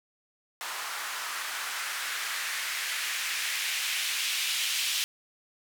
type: noise with band-pass filter sweep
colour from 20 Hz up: blue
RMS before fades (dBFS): -32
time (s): 0.61-5.04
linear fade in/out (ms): 0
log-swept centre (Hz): 1100 to 3000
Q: 1.6
effects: none